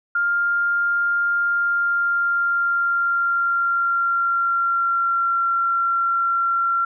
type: tone with pitch glide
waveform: sine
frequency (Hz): 1401 to 1369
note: F6 to F6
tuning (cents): +5 to -35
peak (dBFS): -17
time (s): 0.15-6.85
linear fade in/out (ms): 5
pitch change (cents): -40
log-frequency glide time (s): 1.44-5.43
effects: none